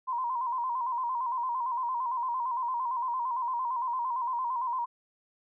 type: tone with vibrato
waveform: sine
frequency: 987.8 Hz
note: B5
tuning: in tune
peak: -28 dBFS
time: 0.07-4.86 s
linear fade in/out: 20 ms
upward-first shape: square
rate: 8.8 Hz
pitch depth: 74 cents each way
effects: none